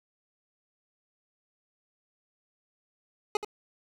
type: tone with echo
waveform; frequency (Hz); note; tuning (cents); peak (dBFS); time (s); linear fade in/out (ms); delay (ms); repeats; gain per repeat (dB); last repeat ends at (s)
25% pulse; 419.2; G#4; +16; -20; 3.35-3.37; 2; 77; 1; -10; 3.447
effects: low-pass 8000 Hz 12 dB/octave + 9-bit